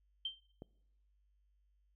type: tone with exponential decay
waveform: sine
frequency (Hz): 3136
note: G7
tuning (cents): 0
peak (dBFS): -33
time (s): 0.25-0.4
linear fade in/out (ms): 5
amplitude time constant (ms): 31
type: click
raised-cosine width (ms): 2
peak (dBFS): -34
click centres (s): 0.621
effects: noise-tail reverb RT60 0.9 s tail -24 dB re dry + added 50 Hz sine -70 dBFS peak until 1.95 s